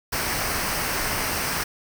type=noise with comb filter; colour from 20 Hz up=pink; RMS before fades=-26 dBFS; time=0.12-1.64 s; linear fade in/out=10 ms; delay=0.28 ms; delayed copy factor=-0.5; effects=none